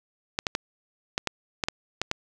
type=clicks; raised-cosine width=0.2 ms; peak=-8 dBFS; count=9; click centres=0.389 / 0.468 / 0.551 / 1.179 / 1.273 / 1.638 / 1.685 / 2.016 / 2.114 s; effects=none